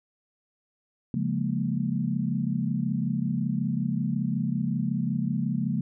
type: chord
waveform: sine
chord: Bb minor seventh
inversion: first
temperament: equal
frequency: 138.59 / 174.61 / 207.7 / 233.1 Hz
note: Db3 / F3 / Ab3 / Bb3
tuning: 0 / 0 / 0 / 0 cents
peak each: -30 dBFS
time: 1.14-5.81 s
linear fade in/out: 2 ms
effects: none